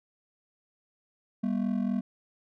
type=ring-modulated tone; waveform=triangle; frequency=220 Hz; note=A3; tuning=in tune; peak=-21 dBFS; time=1.43-2.01 s; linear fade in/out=10 ms; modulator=22 Hz; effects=none